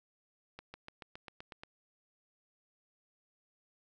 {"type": "accelerating click train", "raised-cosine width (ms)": 0.3, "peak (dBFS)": -30, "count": 9, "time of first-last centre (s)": [0.59, 1.635], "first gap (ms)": 150, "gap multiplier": 0.96, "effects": []}